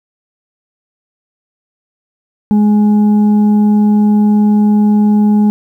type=tone with frequency modulation; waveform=sine; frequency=209.3 Hz; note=G#3; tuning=14 cents sharp; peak=-6 dBFS; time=2.51-5.5 s; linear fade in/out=0 ms; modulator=627 Hz; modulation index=0.24; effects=8-bit